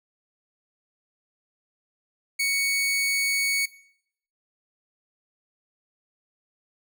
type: tone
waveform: sawtooth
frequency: 2227 Hz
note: C#7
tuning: 7 cents sharp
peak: -19 dBFS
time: 2.39-3.66 s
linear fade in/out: 10 ms
effects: noise-tail reverb RT60 0.7 s tail -21 dB re dry